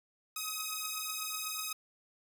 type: beating tone pair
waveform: 5% pulse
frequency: 1261 / 1269.1 Hz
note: D#6 / D#6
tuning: +23 / +34 cents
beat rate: 8.1 Hz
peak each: -27 dBFS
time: 0.36-1.73 s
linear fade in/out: 5 ms
effects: none